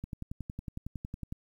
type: click train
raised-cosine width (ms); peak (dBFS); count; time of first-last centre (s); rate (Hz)
5; -25; 15; 0.04-1.324; 10.9
effects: 10-bit